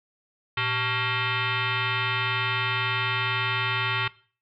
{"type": "tone with frequency modulation", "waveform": "sine", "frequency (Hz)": 617, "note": "D#5", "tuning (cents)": -15, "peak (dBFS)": -23, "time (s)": [0.57, 4.08], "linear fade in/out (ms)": 5, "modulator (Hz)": 502, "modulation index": 5.6, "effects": ["noise-tail reverb RT60 0.4 s tail -19 dB re dry"]}